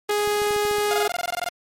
sawtooth tone, 415.3 Hz, G#4, in tune, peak -16 dBFS, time 0.09-1.08 s, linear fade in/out 5 ms
clicks, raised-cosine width 3 ms, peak -25 dBFS, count 7, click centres 0.275 / 0.418 / 0.508 / 0.563 / 0.652 / 0.712 / 0.784 s
sawtooth tone bursts, 704 Hz, F5, 14 cents sharp, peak -19 dBFS, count 13, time 0.91-1.487 s, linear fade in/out 0 ms, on 25 ms, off 21 ms
effects MP3 64 kbps

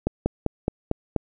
slowing click train, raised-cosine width 2 ms, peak -8 dBFS, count 6, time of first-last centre 0.07-1.163 s, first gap 190 ms, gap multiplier 1.07, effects none

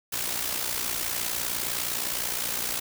white noise with amplitude modulation, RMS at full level -27 dBFS, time 0.12-2.8 s, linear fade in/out 10 ms, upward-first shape sine, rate 59.6 Hz, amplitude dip 60%, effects none

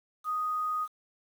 sine tone with quantisation, 1244.5 Hz, D#6, in tune, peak -28 dBFS, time 0.24-0.88 s, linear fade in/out 50 ms, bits 9, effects none

